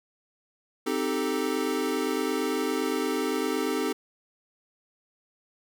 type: chord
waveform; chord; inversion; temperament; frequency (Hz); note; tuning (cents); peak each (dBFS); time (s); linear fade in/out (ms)
square; A half-diminished seventh; first; equal; 261.6 / 311.1 / 392 / 440; C4 / Eb4 / G4 / A4; 0 / 0 / 0 / 0; -32; 0.86-3.93; 10
effects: none